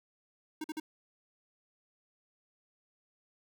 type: tone bursts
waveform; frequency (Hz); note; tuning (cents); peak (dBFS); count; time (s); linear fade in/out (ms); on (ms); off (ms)
square; 311.1; D#4; 0; -36; 3; 0.61-0.8; 5; 32; 47
effects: none